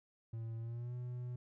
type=tone with pitch glide; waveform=triangle; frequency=113.7 to 123.28 Hz; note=A#2 to B2; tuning=-43 to -3 cents; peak=-38 dBFS; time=0.33-1.36 s; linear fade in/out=5 ms; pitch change=+140 cents; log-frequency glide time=0.59-0.94 s; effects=none